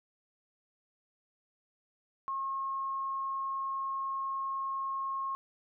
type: tone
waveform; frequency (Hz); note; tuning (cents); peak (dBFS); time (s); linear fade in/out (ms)
sine; 1081; C#6; -44; -32; 2.28-5.35; 0
effects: none